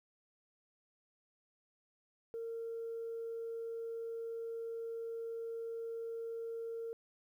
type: tone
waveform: sine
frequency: 458.5 Hz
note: A#4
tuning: 29 cents flat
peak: -38 dBFS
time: 2.34-6.93 s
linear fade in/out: 0 ms
effects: tanh soft clip ceiling -35 dBFS + 12-bit